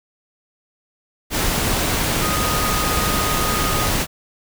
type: tone in noise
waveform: sine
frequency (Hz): 1244.5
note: D#6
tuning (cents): 0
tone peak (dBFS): -24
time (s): 2.19-3.91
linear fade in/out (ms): 50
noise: pink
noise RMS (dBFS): -20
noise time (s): 1.3-4.07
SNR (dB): -7
effects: none